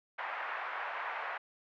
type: band-pass noise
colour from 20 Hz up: pink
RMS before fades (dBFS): -39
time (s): 0.18-1.38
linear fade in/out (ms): 10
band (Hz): 750 to 2100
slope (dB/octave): 24
effects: none